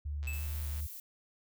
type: tone with pitch glide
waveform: sine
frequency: 73.2 to 74.87 Hz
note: D2 to D2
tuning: -5 to +34 cents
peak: -34 dBFS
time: 0.05-0.87 s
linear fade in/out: 10 ms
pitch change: +39 cents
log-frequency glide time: 0.2-0.51 s
type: click train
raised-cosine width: 0.2 ms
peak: -36 dBFS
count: 72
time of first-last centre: 0.23-0.803 s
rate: 124 Hz
type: tone with exponential decay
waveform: square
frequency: 2618 Hz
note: E7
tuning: 13 cents flat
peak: -37 dBFS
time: 0.27-0.62 s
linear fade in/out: 5 ms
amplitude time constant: 75 ms
type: noise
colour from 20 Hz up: violet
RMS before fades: -46 dBFS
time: 0.33-1 s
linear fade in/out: 2 ms
effects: none